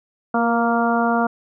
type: harmonic tone with a mistuned harmonic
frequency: 233.1 Hz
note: A#3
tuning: in tune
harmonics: 1 / 2 / 3 / 4 / 5 / 6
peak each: -20 / -25 / -21 / -25 / -26 / -25 dBFS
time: 0.34-1.27 s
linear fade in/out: 5 ms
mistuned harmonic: 2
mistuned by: +17 cents
effects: none